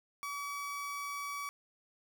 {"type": "tone", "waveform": "30% pulse", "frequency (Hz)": 1141, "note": "C#6", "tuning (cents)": 50, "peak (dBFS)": -35, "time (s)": [0.23, 1.49], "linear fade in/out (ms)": 0, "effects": []}